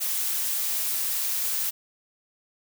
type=noise; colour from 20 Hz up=blue; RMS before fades=-27 dBFS; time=0-1.71 s; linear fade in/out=20 ms; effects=none